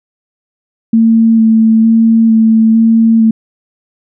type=tone with vibrato; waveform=sine; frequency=224.4 Hz; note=A3; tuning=34 cents sharp; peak=-4 dBFS; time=0.93-3.31 s; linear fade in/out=5 ms; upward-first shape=square; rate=1.1 Hz; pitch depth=13 cents each way; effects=none